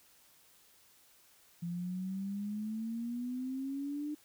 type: exponential sweep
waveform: sine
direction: up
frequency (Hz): 170 to 301.7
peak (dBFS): -35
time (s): 1.62-4.15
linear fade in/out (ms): 10
effects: white hiss -64 dBFS RMS until 4.24 s